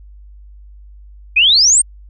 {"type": "exponential sweep", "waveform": "sine", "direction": "up", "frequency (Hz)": [2406, 8870], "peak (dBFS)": -7, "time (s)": [1.36, 1.82], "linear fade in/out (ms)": 10, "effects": ["added 50 Hz sine -36 dBFS peak until 2.09 s"]}